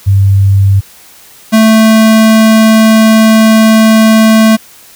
sine / square tone pair in turn, 98.2 / 220.5 Hz, G2 / A3, +4 / +4 cents, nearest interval octave + major second, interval 1400 cents, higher second, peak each -3 dBFS, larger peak neither, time 0.06-0.81 / 1.52-4.57 s, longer second, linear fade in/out 20 ms, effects white hiss -37 dBFS RMS until 4.95 s

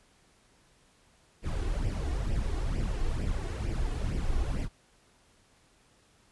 brown noise with flanger, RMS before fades -30 dBFS, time 1.42-4.69 s, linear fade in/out 50 ms, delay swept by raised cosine 0.37 to 2.77 ms, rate 2.2 Hz, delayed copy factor +0.65, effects pink hiss -64 dBFS RMS until 6.31 s + resampled to 24000 Hz

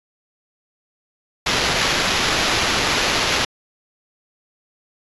white noise with sample-and-hold, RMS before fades -19 dBFS, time 1.46-3.45 s, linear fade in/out 5 ms, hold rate 8820 Hz, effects resampled to 24000 Hz

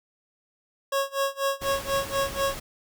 25% pulse tone with tremolo, 550 Hz, C#5, 14 cents flat, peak -18 dBFS, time 0.92-2.55 s, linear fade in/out 5 ms, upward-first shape sine, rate 4.1 Hz, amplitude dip 95%
pink noise, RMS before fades -37 dBFS, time 1.61-2.6 s, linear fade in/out 10 ms
effects none

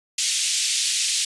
white band-pass noise, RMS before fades -23 dBFS, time 0.18-1.25 s, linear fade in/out 5 ms, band 2600 to 8400 Hz, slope 24 dB/octave, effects resampled to 24000 Hz

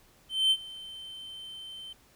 triangle tone with ADSR envelope, 3094 Hz, G7, 23 cents flat, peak -18 dBFS, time 0.29-1.93 s, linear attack 220 ms, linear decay 55 ms, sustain -21 dB, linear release 5 ms, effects pink hiss -61 dBFS RMS until 2.15 s

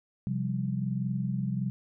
sine chord, C suspended fourth, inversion none, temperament equal, 130.81 / 174.61 / 196 Hz, C3 / F3 / G3, 0 / 0 / 0 cents, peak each -31 / -34 / -32 dBFS, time 0.27-1.7 s, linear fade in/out 0 ms, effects none

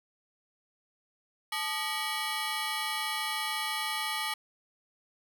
15% pulse ring-modulated tone, 1044 Hz, C6, 4 cents flat, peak -21 dBFS, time 1.52-4.34 s, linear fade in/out 5 ms, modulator 177 Hz, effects none

